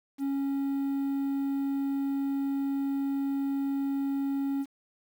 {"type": "tone with quantisation", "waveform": "triangle", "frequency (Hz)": 275.9, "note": "C#4", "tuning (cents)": -8, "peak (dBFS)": -25, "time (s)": [0.18, 4.66], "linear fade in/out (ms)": 50, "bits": 9, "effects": []}